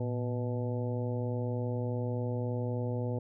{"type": "harmonic tone with a mistuned harmonic", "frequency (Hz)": 123.47, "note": "B2", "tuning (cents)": 0, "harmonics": [1, 2, 3, 4, 5, 6, 7], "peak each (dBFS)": [-32, -38, -42, -38, -44, -54, -48], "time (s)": [0, 3.19], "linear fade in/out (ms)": 5, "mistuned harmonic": 1, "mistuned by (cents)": -120, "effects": []}